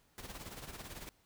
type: noise with tremolo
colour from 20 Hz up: pink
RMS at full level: -45 dBFS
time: 0.18-1.09 s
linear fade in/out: 0 ms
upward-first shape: sine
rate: 18 Hz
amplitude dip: 65%
effects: pink hiss -71 dBFS RMS until 1.25 s